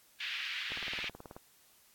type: band-pass noise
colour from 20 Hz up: pink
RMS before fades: -39 dBFS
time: 0.2-1.09 s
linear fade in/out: 5 ms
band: 2000 to 3400 Hz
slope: 24 dB/octave
type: click train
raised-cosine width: 1 ms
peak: -32 dBFS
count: 13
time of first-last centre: 0.72-1.365 s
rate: 18.6 Hz
effects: white hiss -64 dBFS RMS until 1.94 s + AAC 64 kbps